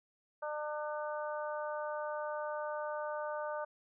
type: harmonic tone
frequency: 300 Hz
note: D4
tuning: 37 cents sharp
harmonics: 2 / 3 / 4 / 5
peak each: -38 / -42 / -44 / -46 dBFS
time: 0.42-3.65 s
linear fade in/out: 10 ms
effects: none